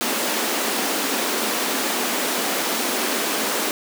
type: high-pass noise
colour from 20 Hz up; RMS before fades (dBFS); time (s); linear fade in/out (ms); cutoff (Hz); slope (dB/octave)
pink; -23; 0.01-3.71; 0; 220; 48
effects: none